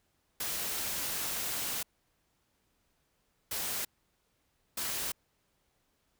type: noise bursts at uneven times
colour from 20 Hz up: white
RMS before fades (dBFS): -35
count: 3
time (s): 0.4-1.83 / 3.51-3.85 / 4.77-5.12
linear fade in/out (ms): 5
effects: pink hiss -75 dBFS RMS until 6.19 s